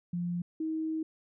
sine tone pair in turn, 174.61 / 317.5 Hz, F3 / D#4, 0 / +35 cents, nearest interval minor seventh, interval 1035 cents, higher second, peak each -30 / -30 dBFS, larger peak neither, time 0.13-0.42 / 0.6-1.03 s, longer second, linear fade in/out 5 ms, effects none

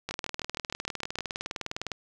two click trains, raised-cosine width 0.2 ms, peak -16 / -15 dBFS, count 8 / 37, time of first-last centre 0.11-1.187 / 0.09-1.917 s, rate 6.5 / 19.7 Hz, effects none

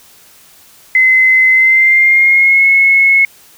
sine tone with pitch glide, 2049 to 2183 Hz, C7 to C#7, -37 to -27 cents, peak -5 dBFS, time 0.95-3.25 s, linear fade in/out 2 ms, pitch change +110 cents, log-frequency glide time 1.51-2.67 s, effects white hiss -43 dBFS RMS until 3.57 s

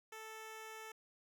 10% pulse tone, 440 Hz, A4, in tune, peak -40 dBFS, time 0.12-0.92 s, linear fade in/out 5 ms, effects none

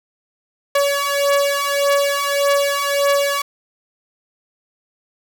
sawtooth beating tone pair, 564 / 565.7 Hz, C#5 / C#5, +30 / +35 cents, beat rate 1.7 Hz, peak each -15 / -14 dBFS, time 0.75-3.42 s, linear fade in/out 5 ms, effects none

